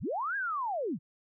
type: linear two-way sweep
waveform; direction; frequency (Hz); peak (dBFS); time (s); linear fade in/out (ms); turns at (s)
sine; up then down; 34.66 to 1661.2 to 116.5; -30; 0-0.99; 50; 0.36
effects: none